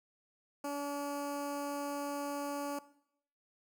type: tone with notch filter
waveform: 15% pulse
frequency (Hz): 285.8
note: D4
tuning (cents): -47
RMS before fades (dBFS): -38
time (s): 0.64-2.79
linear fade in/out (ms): 5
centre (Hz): 3400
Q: 0.98
effects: noise-tail reverb RT60 0.7 s tail -18 dB re dry